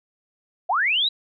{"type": "linear sweep", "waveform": "sine", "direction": "up", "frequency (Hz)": [629, 3984], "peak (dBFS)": -18, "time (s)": [0.69, 1.09], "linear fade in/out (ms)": 10, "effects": []}